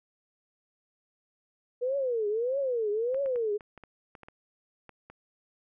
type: tone with vibrato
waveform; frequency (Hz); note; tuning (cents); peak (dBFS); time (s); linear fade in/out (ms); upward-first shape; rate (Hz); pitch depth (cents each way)
sine; 480; B4; -49; -26; 1.81-3.58; 20; triangle; 1.6; 290
type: clicks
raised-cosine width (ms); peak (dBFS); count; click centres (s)
0.5; -32; 11; 3.145 / 3.26 / 3.359 / 3.608 / 3.777 / 3.837 / 4.152 / 4.233 / 4.285 / 4.893 / 5.1
effects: none